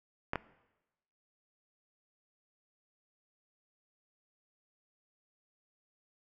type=clicks; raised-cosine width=0.5 ms; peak=-17 dBFS; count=2; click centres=0.334 / 0.357 s; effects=noise-tail reverb RT60 1.0 s tail -18 dB re dry